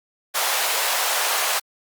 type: high-pass noise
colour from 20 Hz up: pink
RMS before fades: -22 dBFS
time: 0.34-1.6 s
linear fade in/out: 20 ms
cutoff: 620 Hz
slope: 24 dB/octave
effects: Opus 48 kbps